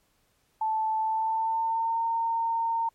sine tone with pitch glide, 877 to 915.3 Hz, A5 to A#5, -6 to -32 cents, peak -24 dBFS, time 0.61-2.89 s, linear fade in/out 5 ms, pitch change +74 cents, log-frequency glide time 0.98-2.01 s, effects pink hiss -69 dBFS RMS until 2.94 s + MP3 64 kbps

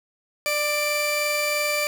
sawtooth tone pair together, 593 / 2349 Hz, D5 / D7, +17 / 0 cents, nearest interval 2 octaves, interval 2383 cents, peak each -21 dBFS, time 0.46-1.87 s, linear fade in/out 0 ms, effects none

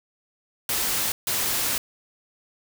white noise bursts at uneven times, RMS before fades -25 dBFS, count 2, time 0.69-1.12 / 1.27-1.78 s, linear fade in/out 2 ms, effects none

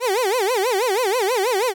30% pulse tone with vibrato, 440 Hz, A4, in tune, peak -15 dBFS, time 0-1.74 s, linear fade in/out 50 ms, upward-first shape sine, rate 6.2 Hz, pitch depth 280 cents each way, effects none

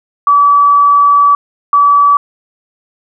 sine tone pair in turn, 1148 / 1148 Hz, D6 / D6, -40 / -40 cents, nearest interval unison, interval 0 cents, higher neither, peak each -4 dBFS, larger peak neither, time 0.27-1.35 / 1.73-2.17 s, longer first, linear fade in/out 2 ms, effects none

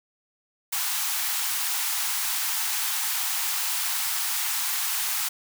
white high-pass noise, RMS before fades -27 dBFS, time 0.72-5.29 s, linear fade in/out 10 ms, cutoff 750 Hz, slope 96 dB/octave, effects none

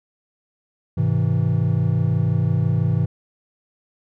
triangle chord, Ab augmented, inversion none, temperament just, 103.83 / 129.78 / 162.23 Hz, Ab2 / C3 / E3, 0 / -14 / -27 cents, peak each -19 dBFS, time 0.97-3.06 s, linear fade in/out 10 ms, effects none

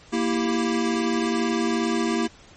square chord, E diminished, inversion second, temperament equal, 233.1 / 329.6 / 392 Hz, Bb3 / E4 / G4, 0 / 0 / 0 cents, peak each -25 / -26 / -29 dBFS, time 0.12-2.28 s, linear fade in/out 20 ms, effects pink hiss -50 dBFS RMS until 2.56 s + MP3 32 kbps

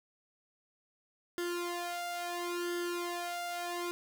sawtooth tone with flanger, 349.2 Hz, F4, in tune, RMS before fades -37 dBFS, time 1.38-3.91 s, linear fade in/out 0 ms, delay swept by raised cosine 0.61 to 1.43 ms, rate 0.73 Hz, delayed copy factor +0.9, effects none

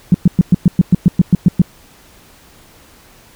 sine tone bursts, 177 Hz, F3, 23 cents sharp, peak -3 dBFS, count 12, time 0.12-1.618 s, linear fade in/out 2 ms, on 24 ms, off 110 ms, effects pink hiss -45 dBFS RMS until 3.35 s

